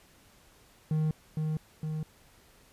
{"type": "tone with echo", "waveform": "triangle", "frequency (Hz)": 155.56, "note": "D#3", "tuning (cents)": 0, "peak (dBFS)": -23, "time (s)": [0.91, 1.11], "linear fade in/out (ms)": 2, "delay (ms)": 460, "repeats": 2, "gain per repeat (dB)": -3, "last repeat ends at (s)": 2.03, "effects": ["pink hiss -60 dBFS RMS until 2.72 s", "resampled to 32000 Hz"]}